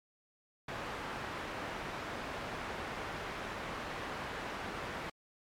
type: low-pass noise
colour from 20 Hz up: white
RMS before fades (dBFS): -41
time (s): 0.68-5.1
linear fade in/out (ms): 5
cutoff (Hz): 1600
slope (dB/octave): 12
effects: MP3 96 kbps